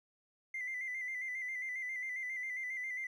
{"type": "tone with vibrato", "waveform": "triangle", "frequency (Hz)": 2045, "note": "C7", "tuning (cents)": -40, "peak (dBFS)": -34, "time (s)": [0.54, 3.07], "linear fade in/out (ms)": 5, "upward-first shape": "square", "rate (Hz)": 7.4, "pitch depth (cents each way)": 44, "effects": ["tanh soft clip ceiling -34 dBFS"]}